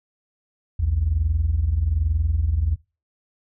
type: tone pair together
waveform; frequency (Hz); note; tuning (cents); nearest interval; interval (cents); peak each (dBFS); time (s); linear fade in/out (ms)
sine; 60.5 / 81.67; B1 / E2; -35 / -16; perfect fourth; 519; -22 / -19; 0.79-2.76; 10
effects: noise-tail reverb RT60 0.3 s tail -23 dB re dry + tanh soft clip ceiling -12 dBFS